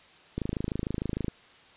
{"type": "click train", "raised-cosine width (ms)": 3, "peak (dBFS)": -17, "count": 25, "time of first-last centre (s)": [0.38, 1.282], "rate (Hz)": 26.6, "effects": ["white hiss -55 dBFS RMS until 1.76 s", "resampled to 8000 Hz"]}